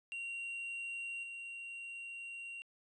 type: tone with level steps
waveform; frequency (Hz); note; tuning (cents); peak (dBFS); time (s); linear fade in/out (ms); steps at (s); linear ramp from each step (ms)
triangle; 2756; F7; -24; -38 / -42; 0.12-2.62; 0; 1.23; 5
effects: resampled to 22050 Hz + 12-bit